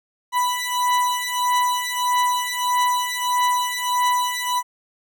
40% pulse beating tone pair, 987.8 / 989.4 Hz, B5 / B5, 0 / +3 cents, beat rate 1.6 Hz, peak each -21 dBFS, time 0.32-4.63 s, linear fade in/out 50 ms, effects none

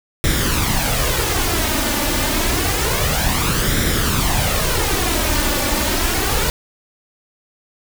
pink noise with flanger, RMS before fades -18 dBFS, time 0.24-6.5 s, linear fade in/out 0 ms, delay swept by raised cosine 0.54 to 3.44 ms, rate 0.28 Hz, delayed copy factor +0.55, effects none

